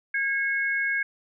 sine tone pair together, 1633.3 / 2185 Hz, G#6 / C#7, -29 / -26 cents, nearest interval perfect fourth, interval 503 cents, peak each -25 / -27 dBFS, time 0.14-1.03 s, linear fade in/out 5 ms, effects none

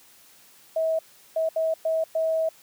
sine tone bursts at uneven times, 644 Hz, E5, 41 cents flat, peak -21 dBFS, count 5, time 0.76-0.99 / 1.36-1.49 / 1.56-1.74 / 1.85-2.04 / 2.15-2.49 s, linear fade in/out 5 ms, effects white hiss -54 dBFS RMS until 2.62 s + high-pass 100 Hz 12 dB/octave

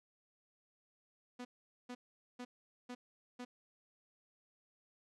sawtooth tone bursts, 246.9 Hz, B3, in tune, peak -40 dBFS, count 5, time 1.39-3.45 s, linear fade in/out 10 ms, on 60 ms, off 440 ms, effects low-pass 7000 Hz 12 dB/octave

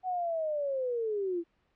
sine linear sweep, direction down, 752 to 329.6 Hz, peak -29 dBFS, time 0.03-1.44 s, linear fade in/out 50 ms, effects pink hiss -73 dBFS RMS until 1.75 s + low-pass 3000 Hz 12 dB/octave

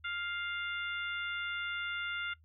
harmonic tone, 700 Hz, F5, 4 cents sharp, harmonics 2 / 3 / 4 / 5, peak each -37 / -41 / -43 / -45 dBFS, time 0.04-2.34 s, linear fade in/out 10 ms, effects noise-tail reverb RT60 0.1 s tail -20 dB re dry + added 79 Hz sine -60 dBFS peak until 2.44 s

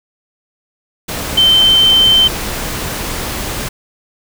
sine tone in noise, 3098 Hz, G7, 21 cents flat, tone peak -6 dBFS, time 1.37-2.28 s, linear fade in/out 10 ms, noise pink, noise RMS -21 dBFS, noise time 1.08-3.69 s, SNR +12 dB, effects none

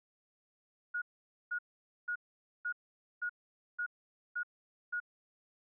sine tone bursts, 1446 Hz, F#6, 40 cents flat, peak -33 dBFS, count 8, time 0.94-5.002 s, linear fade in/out 10 ms, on 79 ms, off 490 ms, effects none

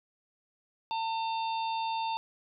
harmonic tone, 900 Hz, A5, 39 cents sharp, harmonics 1 / 3 / 4 / 5, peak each -30 / -42 / -42 / -47 dBFS, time 0.91-2.17 s, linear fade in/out 0 ms, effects none

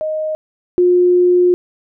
sine tone pair in turn, 622.3 / 357.3 Hz, D#5 / F4, 0 / +40 cents, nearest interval minor seventh, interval 960 cents, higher first, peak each -17 / -8 dBFS, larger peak second, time 0.01-0.35 / 0.78-1.54 s, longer second, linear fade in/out 0 ms, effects none

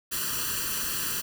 white noise with comb filter, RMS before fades -30 dBFS, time 0.11-1.22 s, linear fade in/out 20 ms, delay 0.68 ms, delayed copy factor +0.9, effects none

